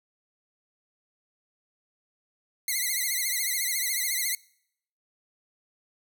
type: tone with vibrato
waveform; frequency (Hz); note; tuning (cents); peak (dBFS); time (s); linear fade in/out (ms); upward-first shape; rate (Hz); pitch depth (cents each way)
5% pulse; 2063; C7; -25; -16; 2.68-4.35; 2; triangle; 14; 120
effects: noise-tail reverb RT60 0.7 s tail -24 dB re dry